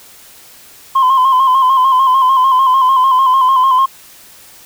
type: tone with vibrato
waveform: sine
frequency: 1044 Hz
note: C6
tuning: 4 cents flat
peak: -5 dBFS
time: 0.95-3.86 s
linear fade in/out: 10 ms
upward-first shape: square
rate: 6.7 Hz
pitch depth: 44 cents each way
effects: tanh soft clip ceiling -5 dBFS + white hiss -40 dBFS RMS until 4.65 s